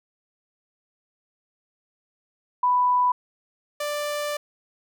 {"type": "tone pair in turn", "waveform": ["sine", "sawtooth"], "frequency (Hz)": [991, 589.3], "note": ["B5", "D5"], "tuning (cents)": [6, 6], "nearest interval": "major sixth", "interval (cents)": 900, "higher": "first", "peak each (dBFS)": [-17, -22], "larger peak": "first", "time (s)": [[2.63, 3.12], [3.8, 4.37]], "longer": "second", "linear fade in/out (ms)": 5, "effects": []}